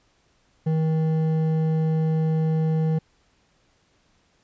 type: tone with hard clipping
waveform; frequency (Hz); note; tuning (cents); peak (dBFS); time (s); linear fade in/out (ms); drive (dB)
sine; 158.9; D#3; +37; -21; 0.66-2.99; 10; 8
effects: pink hiss -64 dBFS RMS until 4.43 s + resampled to 16000 Hz